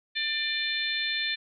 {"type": "harmonic tone", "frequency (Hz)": 595, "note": "D5", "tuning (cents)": 22, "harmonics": [3, 4, 5, 6, 7], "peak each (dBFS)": [-32, -33, -40, -31, -34], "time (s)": [0.15, 1.36], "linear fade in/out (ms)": 20, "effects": []}